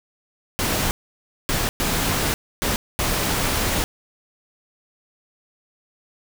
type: noise bursts at uneven times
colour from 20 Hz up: pink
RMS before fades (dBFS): -22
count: 5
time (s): 0.59-0.91 / 1.49-1.69 / 1.8-2.34 / 2.62-2.76 / 2.99-3.84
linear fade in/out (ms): 0
effects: none